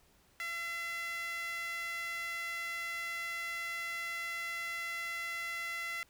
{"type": "tone with high-pass filter", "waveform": "sawtooth", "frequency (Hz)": 678, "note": "E5", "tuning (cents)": 49, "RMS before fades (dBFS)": -39, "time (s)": [0.4, 6.03], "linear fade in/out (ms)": 0, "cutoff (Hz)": 1800, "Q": 8, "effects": ["pink hiss -67 dBFS RMS until 6.09 s"]}